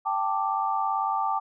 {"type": "chord", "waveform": "sine", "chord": "G suspended second", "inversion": "none", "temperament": "just", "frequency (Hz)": [784, 882, 1176], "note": ["G5", "A5", "D6"], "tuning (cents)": [0, 4, 2], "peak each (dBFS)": -28, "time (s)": [0.05, 1.4], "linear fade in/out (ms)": 20, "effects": []}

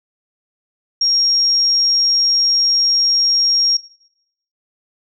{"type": "tone", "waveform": "sine", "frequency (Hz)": 5580, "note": "F8", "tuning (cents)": -2, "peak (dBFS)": -12, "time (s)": [1.01, 3.77], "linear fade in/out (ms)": 5, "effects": ["noise-tail reverb RT60 0.8 s tail -19 dB re dry"]}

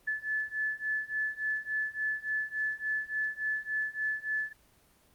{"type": "beating tone pair", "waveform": "sine", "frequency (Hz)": [1731, 1734.5], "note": ["A6", "A6"], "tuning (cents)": [-29, -25], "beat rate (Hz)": 3.5, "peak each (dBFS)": [-34, -33], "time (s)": [0.07, 4.53], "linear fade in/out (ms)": 10, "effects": ["pink hiss -64 dBFS RMS until 5.14 s", "Opus 24 kbps"]}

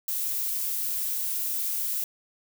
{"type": "noise", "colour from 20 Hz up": "violet", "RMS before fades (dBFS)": -29, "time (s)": [0.08, 2.04], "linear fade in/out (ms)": 2, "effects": []}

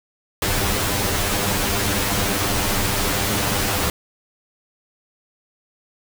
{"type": "noise with comb filter", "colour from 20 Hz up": "pink", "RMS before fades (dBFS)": -21, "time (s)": [0.42, 3.9], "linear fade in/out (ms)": 2, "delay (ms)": 10, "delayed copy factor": 0.95, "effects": []}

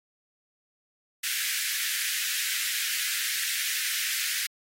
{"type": "high-pass noise", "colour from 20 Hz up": "pink", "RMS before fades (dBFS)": -30, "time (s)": [1.23, 4.47], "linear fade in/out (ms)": 10, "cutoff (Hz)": 1600, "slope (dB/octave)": 48, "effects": ["AAC 48 kbps"]}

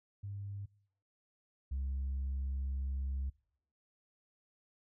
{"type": "tone pair in turn", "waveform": "sine", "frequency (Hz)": [100.1, 67.25], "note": ["G2", "C2"], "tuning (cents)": [37, 48], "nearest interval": "perfect fifth", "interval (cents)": 689, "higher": "first", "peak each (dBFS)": [-39, -32], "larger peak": "second", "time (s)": [[0.23, 0.66], [1.71, 3.3]], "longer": "second", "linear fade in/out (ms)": 10, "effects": ["noise-tail reverb RT60 0.7 s tail -25 dB re dry", "tanh soft clip ceiling -32 dBFS"]}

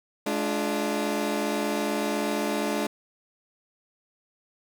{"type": "chord", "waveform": "20% pulse", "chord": "D diminished", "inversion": "second", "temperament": "equal with one note detuned", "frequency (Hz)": [211.9, 293.7, 349.2], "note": ["Ab3", "D4", "F4"], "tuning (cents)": [35, 0, 0], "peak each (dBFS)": [-24, -24, -28], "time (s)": [0.26, 2.87], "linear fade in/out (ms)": 5, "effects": []}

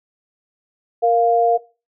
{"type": "tone pair together", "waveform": "sine", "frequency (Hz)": [466.3, 698.5], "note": ["A#4", "F5"], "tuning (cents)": [1, 0], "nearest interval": "perfect fifth", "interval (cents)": 699, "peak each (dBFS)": [-16, -14], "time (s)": [1.02, 1.58], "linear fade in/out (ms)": 20, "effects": ["noise-tail reverb RT60 0.3 s tail -18 dB re dry"]}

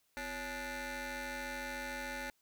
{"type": "ring-modulated tone", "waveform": "15% pulse", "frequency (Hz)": 301.7, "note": "D4", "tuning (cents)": 47, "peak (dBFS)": -30, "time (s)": [0.17, 2.3], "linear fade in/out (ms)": 0, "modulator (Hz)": 1160, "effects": ["white hiss -75 dBFS RMS until 2.41 s"]}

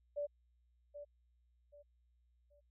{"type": "tone with echo", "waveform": "sine", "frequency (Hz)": 581, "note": "D5", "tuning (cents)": -19, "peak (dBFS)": -36, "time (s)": [0.16, 0.27], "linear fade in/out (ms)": 20, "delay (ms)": 780, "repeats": 3, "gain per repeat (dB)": -10, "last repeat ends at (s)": 2.61, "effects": ["added 60 Hz sine -70 dBFS peak until 2.7 s"]}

